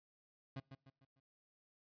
30% pulse tone with echo, 134.5 Hz, C3, 48 cents sharp, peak -40 dBFS, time 0.56-0.6 s, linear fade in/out 5 ms, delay 150 ms, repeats 4, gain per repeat -8 dB, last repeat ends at 1.2 s, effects noise-tail reverb RT60 0.5 s tail -26 dB re dry + resampled to 11025 Hz

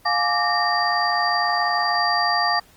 sine tone cluster, 708 / 840 / 1168 / 1838 / 4716 Hz, F5 / G#5 / D6 / A#6 / D8, +23 / +19 / -10 / -25 / +6 cents, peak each -24 dBFS, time 0.05-2.6 s, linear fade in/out 10 ms, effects pink hiss -53 dBFS RMS until 2.76 s + Opus 24 kbps

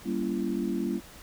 sine chord, G diminished seventh, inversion none, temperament just, 196 / 235.2 / 282.2 / 338.7 Hz, G3 / Bb3 / Db4 / Fb4, 0 / +16 / +31 / +47 cents, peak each -32 / -32 / -34 / -32 dBFS, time 0.04-1.01 s, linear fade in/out 50 ms, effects pink hiss -49 dBFS RMS until 1.22 s

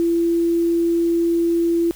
sine tone, 337.9 Hz, E4, 43 cents sharp, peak -15 dBFS, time 0-1.91 s, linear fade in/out 0 ms, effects added 50 Hz sine -44 dBFS peak until 1.95 s + white hiss -44 dBFS RMS until 1.95 s

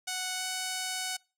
5% pulse tone with pitch glide, 740 to 744.3 Hz, F#5 to F#5, 0 to +10 cents, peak -20 dBFS, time 0.07-1.17 s, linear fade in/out 10 ms, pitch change +10 cents, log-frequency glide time 0.36-0.43 s, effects noise-tail reverb RT60 0.3 s tail -23 dB re dry

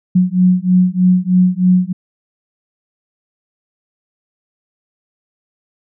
sine beating tone pair, 180.8 / 184 Hz, F#3 / F#3, -40 / -9 cents, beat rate 3.2 Hz, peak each -12 dBFS, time 0.15-1.93 s, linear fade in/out 10 ms, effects none

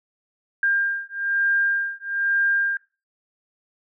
sine beating tone pair, 1600 / 1601.1 Hz, G6 / G6, +35 / +36 cents, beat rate 1.1 Hz, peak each -23 dBFS, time 0.63-2.77 s, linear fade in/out 2 ms, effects noise-tail reverb RT60 0.3 s tail -20 dB re dry

